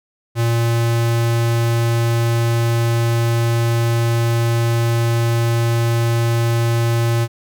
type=tone; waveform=square; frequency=116.54 Hz; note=A#2; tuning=in tune; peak=-15 dBFS; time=0.35-7.28 s; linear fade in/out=50 ms; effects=none